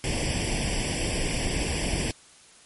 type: noise with comb filter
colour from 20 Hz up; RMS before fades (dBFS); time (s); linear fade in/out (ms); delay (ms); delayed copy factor
pink; -27; 0.04-2.11; 0; 0.38; +0.9
effects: white hiss -53 dBFS RMS until 2.65 s + MP3 48 kbps